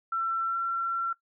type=tone with pitch glide; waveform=sine; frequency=1345 to 1358.3 Hz; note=E6 to F6; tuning=+34 to -49 cents; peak=-26 dBFS; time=0.12-1.13 s; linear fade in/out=5 ms; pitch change=+17 cents; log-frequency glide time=0.46-0.56 s; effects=noise-tail reverb RT60 0.1 s tail -17 dB re dry